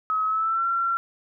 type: tone with pitch glide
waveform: sine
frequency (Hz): 1279 to 1362.9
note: D#6 to F6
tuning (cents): +47 to -43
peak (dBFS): -21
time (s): 0.1-0.97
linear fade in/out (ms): 0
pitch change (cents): +110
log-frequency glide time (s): 0.26-0.66
effects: none